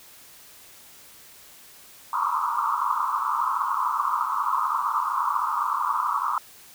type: band-pass noise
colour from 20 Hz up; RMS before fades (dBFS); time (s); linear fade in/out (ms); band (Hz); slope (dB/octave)
pink; -25; 2.13-6.38; 2; 930 to 1300; 96
effects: white hiss -49 dBFS RMS until 6.74 s